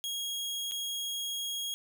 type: tone with dropouts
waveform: sawtooth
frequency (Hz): 3288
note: G#7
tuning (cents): -18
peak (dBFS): -30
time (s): 0.04-1.74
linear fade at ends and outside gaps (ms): 0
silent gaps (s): 0.712-0.719
effects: none